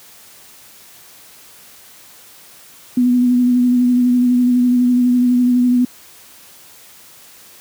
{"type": "tone with vibrato", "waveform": "sine", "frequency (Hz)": 246.9, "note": "B3", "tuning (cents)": 0, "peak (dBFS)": -10, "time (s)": [2.97, 5.85], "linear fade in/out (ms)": 5, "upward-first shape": "sine", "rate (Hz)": 12, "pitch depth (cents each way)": 22, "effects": ["white hiss -43 dBFS RMS until 7.6 s", "high-pass 60 Hz 12 dB/octave"]}